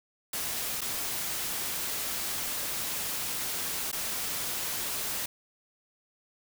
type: noise with dropouts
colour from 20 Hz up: white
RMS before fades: -33 dBFS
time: 0.33-5.26 s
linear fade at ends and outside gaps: 5 ms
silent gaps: 0.809-0.815 / 3.916-3.927 s
effects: none